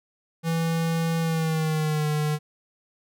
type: tone with pitch glide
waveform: square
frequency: 164.81 to 151.13 Hz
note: E3 to D3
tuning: 0 to +50 cents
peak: -23 dBFS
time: 0.43-2.39 s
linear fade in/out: 50 ms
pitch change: -150 cents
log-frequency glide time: 1.2-2.07 s
effects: none